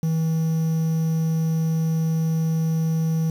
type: tone with quantisation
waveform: triangle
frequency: 161.2 Hz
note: E3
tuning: 38 cents flat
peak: -17 dBFS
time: 0.03-3.3 s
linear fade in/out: 2 ms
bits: 7
effects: none